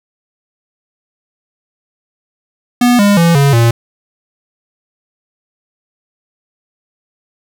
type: tone with pitch steps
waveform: square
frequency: 244.2 / 203 / 168.73 / 140.26 / 116.59 Hz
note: B3 / G#3 / E3 / C#3 / A#2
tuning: -19 / -39 / +41 / +21 / +1 cents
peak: -7 dBFS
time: 2.81-3.71 s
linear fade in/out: 5 ms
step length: 180 ms
effects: none